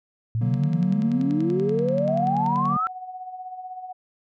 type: exponential sweep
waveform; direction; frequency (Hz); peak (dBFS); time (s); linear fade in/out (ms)
sine; up; 109.8 to 1357; -21; 0.35-2.87; 0
type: chord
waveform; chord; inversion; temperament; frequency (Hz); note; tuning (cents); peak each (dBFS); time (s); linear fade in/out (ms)
triangle; D augmented; none; equal; 146.83 / 185 / 233.1; D3 / F#3 / A#3; 0 / 0 / 0; -26 / -26 / -27; 0.41-2.77; 5
type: click train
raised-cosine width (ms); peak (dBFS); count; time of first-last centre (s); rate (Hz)
0.2; -25; 23; 0.54-2.655; 10.4
type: tone with tremolo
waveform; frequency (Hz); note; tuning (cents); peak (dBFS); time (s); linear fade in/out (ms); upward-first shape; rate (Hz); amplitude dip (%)
sine; 740; F#5; 0; -31; 2.08-3.93; 10; sine; 16; 55
effects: none